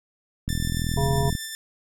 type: click train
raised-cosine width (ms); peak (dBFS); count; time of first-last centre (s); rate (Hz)
5; -15; 37; 0.48-1.352; 41.3
type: tone with tremolo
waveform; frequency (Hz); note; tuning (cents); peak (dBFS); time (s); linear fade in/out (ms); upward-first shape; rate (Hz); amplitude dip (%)
10% pulse; 1775; A6; +15; -22; 0.49-1.55; 0; sine; 7.7; 30
type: harmonic tone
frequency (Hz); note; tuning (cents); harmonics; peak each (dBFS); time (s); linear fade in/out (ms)
137.4; C#3; -15; 1 / 3 / 5 / 7; -23 / -28 / -30 / -31; 0.97-1.3; 5
effects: none